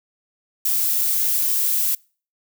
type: noise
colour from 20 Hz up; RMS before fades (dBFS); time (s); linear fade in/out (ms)
violet; -20; 0.65-1.95; 5
effects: noise-tail reverb RT60 0.4 s tail -26 dB re dry